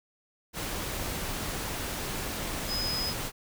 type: tone in noise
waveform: sine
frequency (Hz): 5050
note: D#8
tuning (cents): +25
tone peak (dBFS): -30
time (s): 2.67-3.14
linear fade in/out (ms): 50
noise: pink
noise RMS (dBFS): -34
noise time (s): 0.53-3.32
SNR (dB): +1
effects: none